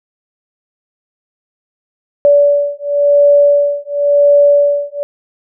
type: beating tone pair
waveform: sine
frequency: 575 / 575.94 Hz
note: D5 / D5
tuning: -37 / -34 cents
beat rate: 0.94 Hz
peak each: -10 dBFS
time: 2.25-5.03 s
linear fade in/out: 0 ms
effects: none